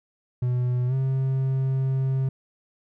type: tone with pitch glide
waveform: triangle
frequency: 124.1 to 133.01 Hz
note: B2 to C3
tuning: +9 to +29 cents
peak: -19 dBFS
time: 0.42-2.29 s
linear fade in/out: 5 ms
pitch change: +120 cents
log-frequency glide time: 0.87-0.94 s
effects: none